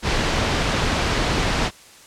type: low-pass noise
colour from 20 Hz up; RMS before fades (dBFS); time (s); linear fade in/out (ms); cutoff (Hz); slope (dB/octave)
pink; -21; 0.02-1.71; 50; 5100; 12
effects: white hiss -46 dBFS RMS until 2.06 s + low-pass 9000 Hz 12 dB/octave